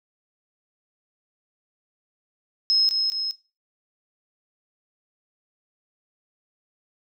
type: tone with echo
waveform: sine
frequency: 5160 Hz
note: E8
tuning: 38 cents flat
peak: -16 dBFS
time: 2.7-2.89 s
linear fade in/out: 0 ms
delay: 210 ms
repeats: 2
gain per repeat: -4 dB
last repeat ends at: 3.31 s
effects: noise-tail reverb RT60 0.3 s tail -18 dB re dry